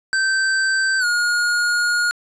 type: tone with pitch glide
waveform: square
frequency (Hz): 1554 to 1433.3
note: G6 to F6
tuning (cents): -16 to +45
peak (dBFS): -17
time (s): 0.13-2.11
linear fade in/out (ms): 0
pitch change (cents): -139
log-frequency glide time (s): 0.99-1.05
effects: resampled to 22050 Hz + 8-bit

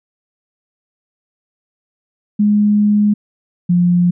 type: tone pair in turn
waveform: sine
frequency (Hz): 208.1 / 176.18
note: G#3 / F3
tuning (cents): +4 / +15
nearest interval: minor third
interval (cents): 289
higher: first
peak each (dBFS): -9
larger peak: neither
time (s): 2.39-3.14 / 3.69-4.11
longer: first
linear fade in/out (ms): 10
effects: none

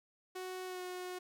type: tone with pitch glide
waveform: sawtooth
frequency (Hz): 370 to 363.6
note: F#4 to F#4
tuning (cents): 0 to -30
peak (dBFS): -37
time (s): 0.35-1.19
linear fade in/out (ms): 10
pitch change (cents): -30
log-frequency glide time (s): 0.66-0.81
effects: none

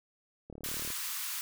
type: click train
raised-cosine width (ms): 2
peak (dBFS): -32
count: 16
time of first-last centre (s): 0.5-0.903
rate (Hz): 37.2
type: high-pass noise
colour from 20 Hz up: white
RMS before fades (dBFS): -37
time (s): 0.64-1.41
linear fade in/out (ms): 0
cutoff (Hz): 970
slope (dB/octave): 48
effects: none

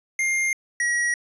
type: tone pair in turn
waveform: square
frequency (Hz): 2115 / 1911.2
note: C7 / A#6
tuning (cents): +18 / +43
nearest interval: major second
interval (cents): 175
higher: first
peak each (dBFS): -21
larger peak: neither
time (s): 0.19-0.53 / 0.8-1.14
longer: neither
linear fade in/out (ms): 2
effects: resampled to 24000 Hz

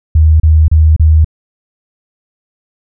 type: tone bursts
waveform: sine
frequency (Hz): 78.4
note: D#2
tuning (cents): +14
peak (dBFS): -3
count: 4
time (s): 0.15-1.246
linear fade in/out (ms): 5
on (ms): 250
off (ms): 32
effects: none

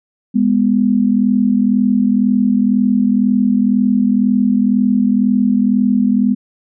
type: tone pair together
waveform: sine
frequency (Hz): 205.8 / 247.8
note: G#3 / B3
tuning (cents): -16 / +6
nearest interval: minor third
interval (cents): 322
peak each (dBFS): -13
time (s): 0.34-6.35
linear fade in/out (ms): 20
effects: none

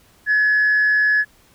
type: tone with frequency modulation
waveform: sine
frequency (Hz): 1700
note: G#6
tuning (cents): +40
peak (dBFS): -12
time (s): 0.26-1.25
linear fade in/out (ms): 50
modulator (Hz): 142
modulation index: 0.23
effects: tanh soft clip ceiling -10 dBFS + pink hiss -54 dBFS RMS until 1.54 s

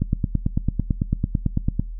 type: click train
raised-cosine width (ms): 5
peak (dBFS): -7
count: 17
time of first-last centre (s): 0.02-1.796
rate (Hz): 9.01
effects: noise-tail reverb RT60 0.3 s tail -23 dB re dry + added 40 Hz sine -29 dBFS peak until 1.99 s

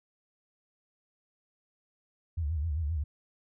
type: tone with vibrato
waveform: sine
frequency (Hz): 77.8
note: D#2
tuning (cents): 0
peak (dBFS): -28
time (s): 2.37-3.04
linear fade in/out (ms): 10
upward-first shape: sine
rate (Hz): 7.6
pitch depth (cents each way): 160
effects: none

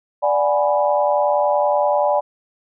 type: chord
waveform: sine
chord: G# half-diminished seventh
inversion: second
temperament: equal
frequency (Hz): 587.3 / 740 / 830.6 / 987.8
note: D5 / F#5 / G#5 / B5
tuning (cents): 0 / 0 / 0 / 0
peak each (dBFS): -17 / -23 / -20 / -23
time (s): 0.22-2.21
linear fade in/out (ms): 20
effects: none

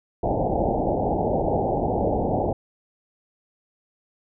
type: low-pass noise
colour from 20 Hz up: white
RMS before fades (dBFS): -23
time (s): 0.23-2.53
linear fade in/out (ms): 5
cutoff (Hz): 840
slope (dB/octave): 96
effects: none

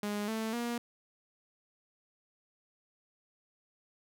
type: tone with pitch steps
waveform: sawtooth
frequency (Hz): 206.8 / 221.6 / 237.6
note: G#3 / A3 / A#3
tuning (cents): -7 / +13 / +33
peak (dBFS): -29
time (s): 0.03-0.78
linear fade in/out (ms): 2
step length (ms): 250
effects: none

